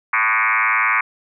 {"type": "tone with frequency modulation", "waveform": "sine", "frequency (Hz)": 1685, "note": "G#6", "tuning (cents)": 25, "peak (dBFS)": -14, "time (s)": [0.13, 1.01], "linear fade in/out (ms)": 5, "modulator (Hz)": 110, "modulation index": 6.2, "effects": []}